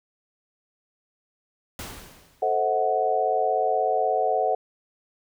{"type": "noise with exponential decay", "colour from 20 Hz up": "pink", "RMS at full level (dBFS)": -34, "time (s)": [1.79, 2.67], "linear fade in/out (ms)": 1, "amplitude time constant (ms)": 190}
{"type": "chord", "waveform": "sine", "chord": "F# half-diminished seventh", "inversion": "first", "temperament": "equal with one note detuned", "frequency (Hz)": [440, 523.3, 643.5, 740], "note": ["A4", "C5", "E5", "F#5"], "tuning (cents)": [0, 0, -42, 0], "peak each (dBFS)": [-27, -28, -27, -23], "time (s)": [2.42, 4.55], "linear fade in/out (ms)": 5}
{"effects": []}